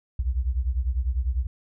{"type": "beating tone pair", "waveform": "sine", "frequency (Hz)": [60.1, 70.1], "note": ["B1", "C#2"], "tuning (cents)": [-46, 20], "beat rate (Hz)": 10, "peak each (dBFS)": [-24, -27], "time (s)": [0.19, 1.47], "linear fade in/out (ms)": 5, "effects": []}